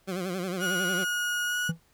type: tone with vibrato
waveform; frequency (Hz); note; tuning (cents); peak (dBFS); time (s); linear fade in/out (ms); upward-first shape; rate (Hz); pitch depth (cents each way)
20% pulse; 183.3; F#3; -16; -25; 0.07-1.05; 20; sine; 11; 100
type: tone with pitch glide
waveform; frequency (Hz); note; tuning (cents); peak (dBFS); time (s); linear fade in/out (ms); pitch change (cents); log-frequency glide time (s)
35% pulse; 1445 to 1460.1; F#6 to F#6; -41 to -23; -25; 0.59-1.72; 50; +18; 1.45-1.58
type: tone with exponential decay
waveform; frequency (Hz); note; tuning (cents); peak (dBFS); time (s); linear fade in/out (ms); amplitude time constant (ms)
triangle; 164.81; E3; 0; -20; 1.69-1.8; 5; 22
effects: pink hiss -65 dBFS RMS until 1.93 s